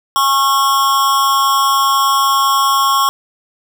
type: tone with amplitude modulation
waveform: square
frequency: 1093 Hz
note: C#6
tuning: 25 cents flat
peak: -8 dBFS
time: 0.16-3.09 s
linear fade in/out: 0 ms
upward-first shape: sine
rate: 270 Hz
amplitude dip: 70%
effects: none